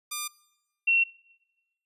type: tone pair in turn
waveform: 5% pulse / sine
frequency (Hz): 1200 / 2723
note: D6 / F7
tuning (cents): +37 / -44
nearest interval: octave + major second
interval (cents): 1419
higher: second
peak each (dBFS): -19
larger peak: neither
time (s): 0.11-0.28 / 0.87-1.04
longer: neither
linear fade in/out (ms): 10
effects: noise-tail reverb RT60 1.0 s tail -22 dB re dry + resampled to 32000 Hz